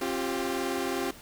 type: chord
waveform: sawtooth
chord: C suspended fourth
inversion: none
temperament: equal with one note detuned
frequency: 267.7 / 349.2 / 392 Hz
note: C4 / F4 / G4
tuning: +40 / 0 / 0 cents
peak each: -29 dBFS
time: 0.01-1.11 s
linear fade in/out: 5 ms
effects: pink hiss -49 dBFS RMS until 1.21 s

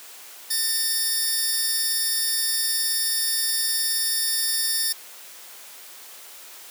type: tone cluster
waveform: 10% pulse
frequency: 1807 / 4593 / 5120 / 5440 Hz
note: A6 / D8 / D#8 / F8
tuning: +46 / -39 / +49 / -46 cents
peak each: -21 dBFS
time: 0.5-4.93 s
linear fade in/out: 10 ms
effects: white hiss -43 dBFS RMS until 6.7 s + high-pass 400 Hz 12 dB/octave

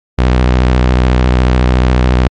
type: tone with vibrato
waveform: sawtooth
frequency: 62.5 Hz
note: B1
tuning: 21 cents sharp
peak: -3 dBFS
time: 0.18-2.28 s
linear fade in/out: 10 ms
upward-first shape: sine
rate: 14 Hz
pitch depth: 67 cents each way
effects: low-pass 4000 Hz 12 dB/octave + MP3 48 kbps

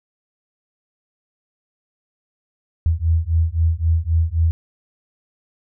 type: beating tone pair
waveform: sine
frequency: 80.3 / 84.1 Hz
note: E2 / E2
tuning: -45 / +35 cents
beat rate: 3.8 Hz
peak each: -18 dBFS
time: 2.86-4.51 s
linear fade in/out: 0 ms
effects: none

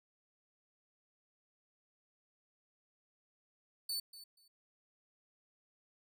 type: tone with echo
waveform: sawtooth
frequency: 4495 Hz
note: C#8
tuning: 23 cents sharp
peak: -33 dBFS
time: 3.89-4 s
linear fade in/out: 5 ms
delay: 240 ms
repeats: 2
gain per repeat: -15 dB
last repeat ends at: 4.48 s
effects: none

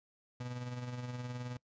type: tone with tremolo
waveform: 35% pulse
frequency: 123.47 Hz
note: B2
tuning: in tune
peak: -36 dBFS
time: 0.4-1.57 s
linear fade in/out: 5 ms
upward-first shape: sine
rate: 19 Hz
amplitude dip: 45%
effects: noise-tail reverb RT60 0.1 s tail -23 dB re dry + resampled to 16000 Hz

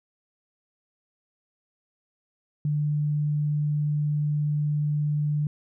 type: tone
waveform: sine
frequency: 148.6 Hz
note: D3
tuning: 21 cents sharp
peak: -22 dBFS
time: 2.65-5.47 s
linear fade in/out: 2 ms
effects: none

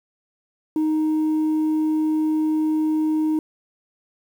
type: tone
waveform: sine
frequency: 311.1 Hz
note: D#4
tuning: in tune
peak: -15 dBFS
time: 0.76-3.39 s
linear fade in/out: 2 ms
effects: tanh soft clip ceiling -17 dBFS + 8-bit

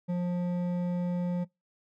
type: tone with hard clipping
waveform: triangle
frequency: 177 Hz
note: F3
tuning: 23 cents sharp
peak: -29 dBFS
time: 0.08-1.45 s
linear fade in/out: 20 ms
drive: 12 dB
effects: noise-tail reverb RT60 0.2 s tail -23 dB re dry

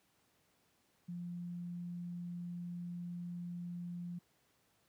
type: tone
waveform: sine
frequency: 174.61 Hz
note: F3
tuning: in tune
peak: -40 dBFS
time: 1.08-4.19 s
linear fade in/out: 10 ms
effects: pink hiss -74 dBFS RMS until 4.88 s + high-pass 100 Hz 12 dB/octave

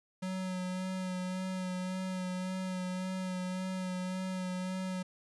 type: tone with vibrato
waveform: square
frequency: 185 Hz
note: F#3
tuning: in tune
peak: -35 dBFS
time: 0.22-5.03 s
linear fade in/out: 10 ms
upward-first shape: sine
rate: 1.8 Hz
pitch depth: 21 cents each way
effects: resampled to 24000 Hz + 12-bit

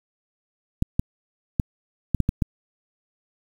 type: clicks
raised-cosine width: 5 ms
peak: -7 dBFS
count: 7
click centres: 0.824 / 0.995 / 1.598 / 2.147 / 2.203 / 2.291 / 2.422 s
effects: 7-bit

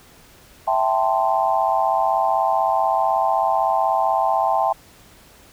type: chord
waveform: sine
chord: A minor seventh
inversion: second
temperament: equal with one note detuned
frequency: 659.3 / 784 / 880 / 1042.9 Hz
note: E5 / G5 / A5 / C6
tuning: 0 / 0 / 0 / -6 cents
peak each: -22 / -20 / -22 / -24 dBFS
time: 0.67-4.73 s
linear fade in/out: 10 ms
effects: pink hiss -49 dBFS RMS until 5.52 s

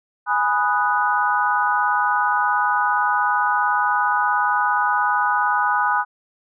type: chord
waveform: sine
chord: G# minor seventh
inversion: none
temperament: equal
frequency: 830.6 / 987.8 / 1244.5 / 1480 Hz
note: G#5 / B5 / D#6 / F#6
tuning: 0 / 0 / 0 / 0 cents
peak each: -22 dBFS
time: 0.26-6.05 s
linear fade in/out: 50 ms
effects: none

